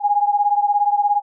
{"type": "beating tone pair", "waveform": "sine", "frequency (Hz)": [817, 834], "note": ["G#5", "G#5"], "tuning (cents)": [-29, 7], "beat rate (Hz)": 17, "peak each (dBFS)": [-16, -19], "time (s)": [0, 1.22], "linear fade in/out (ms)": 50, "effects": []}